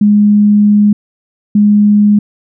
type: tone bursts at uneven times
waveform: sine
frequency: 207.4 Hz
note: G#3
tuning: 2 cents flat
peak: -4 dBFS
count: 2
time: 0.01-0.93 / 1.55-2.19 s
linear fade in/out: 5 ms
effects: none